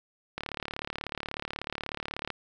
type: click train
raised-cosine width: 0.3 ms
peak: -17 dBFS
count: 71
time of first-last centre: 0.38-2.303 s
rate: 36.4 Hz
effects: none